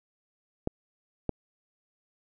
clicks, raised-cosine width 2 ms, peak -14 dBFS, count 2, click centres 0.674 / 1.293 s, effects none

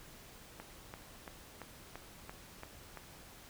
click train, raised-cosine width 0.5 ms, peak -30 dBFS, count 8, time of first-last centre 0.6-2.973 s, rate 2.95 Hz, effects pink hiss -55 dBFS RMS until 3.49 s

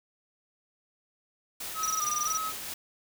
white noise with tremolo, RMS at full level -37 dBFS, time 1.6-2.74 s, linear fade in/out 5 ms, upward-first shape triangle, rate 4.7 Hz, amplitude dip 25%
triangle tone with vibrato, 1244.5 Hz, D#6, in tune, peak -29 dBFS, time 1.74-2.53 s, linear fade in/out 50 ms, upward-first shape square, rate 1.9 Hz, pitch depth 48 cents each way
sine tone bursts, 5850 Hz, F#8, 21 cents flat, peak -27 dBFS, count 12, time 1.83-2.373 s, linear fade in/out 2 ms, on 26 ms, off 21 ms
effects none

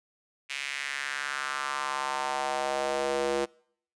square tone with high-pass filter sweep, 69.3 Hz, C#2, in tune, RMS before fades -31 dBFS, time 0.49-3.46 s, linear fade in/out 20 ms, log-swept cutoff 2400 to 420 Hz, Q 2.8, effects noise-tail reverb RT60 0.6 s tail -25 dB re dry + resampled to 22050 Hz

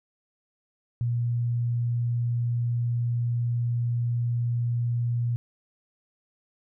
sine tone, 119.3 Hz, A#2, 41 cents sharp, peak -23 dBFS, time 1.01-5.36 s, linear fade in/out 0 ms, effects none

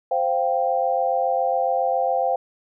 sine chord, C suspended fourth, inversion none, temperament just, 523.3 / 697.7 / 784.9 Hz, C5 / F5 / G5, 0 / -2 / +2 cents, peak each -23 dBFS, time 0.11-2.36 s, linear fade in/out 5 ms, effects none

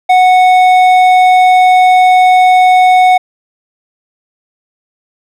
sine tone with hard clipping, 737 Hz, F#5, 7 cents flat, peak -5 dBFS, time 0.09-3.18 s, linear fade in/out 10 ms, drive 8 dB, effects none

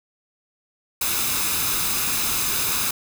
white noise with comb filter, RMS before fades -23 dBFS, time 1.01-2.91 s, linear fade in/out 5 ms, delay 0.79 ms, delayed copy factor +0.5, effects none

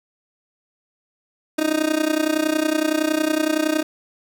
30% pulse tone with amplitude modulation, 310.7 Hz, D#4, 2 cents flat, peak -12 dBFS, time 1.58-3.83 s, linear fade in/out 10 ms, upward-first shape sine, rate 30.8 Hz, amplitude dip 85%, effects none

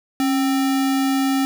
sine tone with sample-and-hold, 271.8 Hz, C#4, 34 cents flat, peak -16 dBFS, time 0.2-1.45 s, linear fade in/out 0 ms, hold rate 1050 Hz, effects none

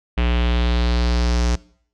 square tone with low-pass filter sweep, 59.7 Hz, A#1, 42 cents sharp, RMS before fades -18 dBFS, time 0.17-1.56 s, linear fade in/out 10 ms, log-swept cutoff 2800 to 6100 Hz, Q 2.8, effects noise-tail reverb RT60 0.6 s tail -22 dB re dry

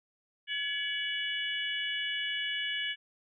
harmonic tone with a mistuned harmonic, 566 Hz, C#5, 36 cents sharp, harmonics 3 / 4 / 5 / 6, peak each -36 / -38 / -34 / -42 dBFS, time 0.47-2.96 s, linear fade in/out 50 ms, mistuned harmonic 5, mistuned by +70 cents, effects none

